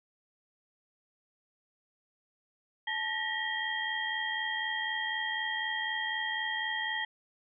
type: tone cluster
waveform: sine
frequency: 870 / 1838 / 1922 / 3208 Hz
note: A5 / A#6 / B6 / G7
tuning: -20 / -25 / -48 / +39 cents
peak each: -38 / -38 / -34 / -37 dBFS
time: 2.87-7.05 s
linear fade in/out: 5 ms
effects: none